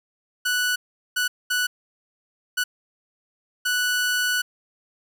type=tone bursts at uneven times; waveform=sawtooth; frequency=1480 Hz; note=F#6; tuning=in tune; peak=-17 dBFS; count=5; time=0.45-0.76 / 1.16-1.28 / 1.5-1.67 / 2.57-2.64 / 3.65-4.42 s; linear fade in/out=10 ms; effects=none